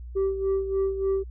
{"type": "tone with tremolo", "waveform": "sine", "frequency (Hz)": 388, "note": "G4", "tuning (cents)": -18, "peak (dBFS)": -18, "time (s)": [0.15, 1.24], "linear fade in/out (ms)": 20, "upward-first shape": "sine", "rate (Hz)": 3.4, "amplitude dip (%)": 70, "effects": ["tanh soft clip ceiling -20 dBFS", "added 60 Hz sine -36 dBFS peak until 1.3 s"]}